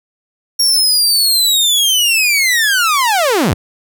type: linear sweep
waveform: sawtooth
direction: down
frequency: 5588 to 58.27 Hz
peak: -7 dBFS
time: 0.59-3.54 s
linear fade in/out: 10 ms
effects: none